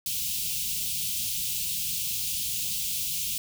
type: band-stop noise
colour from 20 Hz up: white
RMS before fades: -30 dBFS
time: 0.06-3.38 s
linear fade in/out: 2 ms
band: 200 to 2600 Hz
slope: 48 dB/octave
effects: none